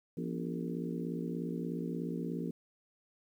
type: harmonic tone with a mistuned harmonic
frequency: 56.8 Hz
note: A#1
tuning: 44 cents flat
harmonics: 3 / 4 / 5 / 6 / 7 / 8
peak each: -38 / -40 / -42 / -44 / -45 / -46 dBFS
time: 0.17-2.51 s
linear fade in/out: 5 ms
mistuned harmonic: 4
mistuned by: +100 cents
effects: 11-bit